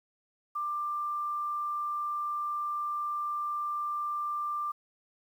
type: tone with quantisation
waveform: sine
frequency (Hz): 1186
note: D6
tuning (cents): +17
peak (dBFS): -30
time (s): 0.55-4.72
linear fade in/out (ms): 10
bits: 10
effects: none